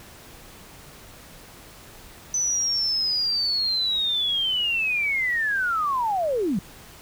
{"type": "linear sweep", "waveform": "sine", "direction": "down", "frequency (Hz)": [6060, 166.7], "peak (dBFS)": -21, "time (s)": [2.34, 6.59], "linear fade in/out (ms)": 2, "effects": ["pink hiss -46 dBFS RMS until 7.01 s"]}